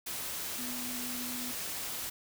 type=tone in noise; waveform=sine; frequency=246.9 Hz; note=B3; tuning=in tune; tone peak=-41 dBFS; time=0.58-1.52 s; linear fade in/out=10 ms; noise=white; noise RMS=-38 dBFS; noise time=0.06-2.1 s; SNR=-6 dB; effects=none